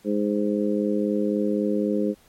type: harmonic tone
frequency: 103.83 Hz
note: G#2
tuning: in tune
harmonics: 2 / 3 / 4 / 5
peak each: -24 / -26 / -27 / -28 dBFS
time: 0.04-2.15 s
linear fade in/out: 50 ms
effects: pink hiss -57 dBFS RMS until 2.28 s + MP3 64 kbps